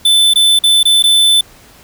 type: tone with dropouts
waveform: square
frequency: 3520 Hz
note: A7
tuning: in tune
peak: -7 dBFS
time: 0.05-1.41 s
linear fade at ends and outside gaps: 5 ms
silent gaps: 0.337-0.357 / 0.59-0.637 / 0.831-0.853 / 1.025-1.038 s
effects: pink hiss -42 dBFS RMS until 1.83 s